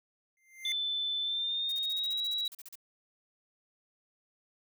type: tone with exponential growth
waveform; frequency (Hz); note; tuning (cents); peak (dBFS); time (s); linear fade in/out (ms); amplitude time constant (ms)
square; 2093; C7; 0; -34; 0.37-0.72; 1; 74
type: tone with pitch glide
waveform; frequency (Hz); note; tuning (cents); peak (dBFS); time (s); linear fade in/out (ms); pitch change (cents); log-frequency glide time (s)
sine; 3520 to 3883; A7 to B7; 0 to -30; -30; 0.65-2.48; 2; +170; 1.22-2.24
type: noise bursts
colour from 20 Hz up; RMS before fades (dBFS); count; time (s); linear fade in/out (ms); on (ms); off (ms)
blue; -47; 16; 1.69-2.755; 2; 30; 39
effects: none